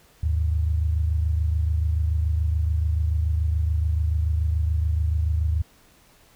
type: tone pair together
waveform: sine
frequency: 76.86 / 103.83 Hz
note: D#2 / G#2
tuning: -21 / 0 cents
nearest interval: perfect fourth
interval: 521 cents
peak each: -20 / -28 dBFS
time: 0.23-5.62 s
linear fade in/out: 5 ms
effects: pink hiss -56 dBFS RMS until 6.35 s